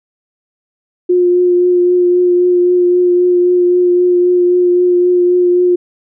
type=tone with vibrato; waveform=sine; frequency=356.6 Hz; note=F4; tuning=36 cents sharp; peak=-7 dBFS; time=1.09-5.76 s; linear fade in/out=10 ms; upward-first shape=triangle; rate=3.8 Hz; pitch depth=17 cents each way; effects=none